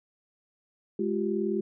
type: tone cluster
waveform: sine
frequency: 208.9 / 348.3 / 388.1 Hz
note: G#3 / F4 / G4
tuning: +10 / -5 / -17 cents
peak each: -30 dBFS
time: 0.99-1.61 s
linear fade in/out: 5 ms
effects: none